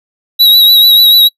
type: tone with vibrato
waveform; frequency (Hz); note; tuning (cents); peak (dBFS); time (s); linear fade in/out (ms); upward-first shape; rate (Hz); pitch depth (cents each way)
square; 3882; B7; -31; -3; 0.39-1.29; 20; sine; 6.8; 38
effects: noise-tail reverb RT60 0.1 s tail -26 dB re dry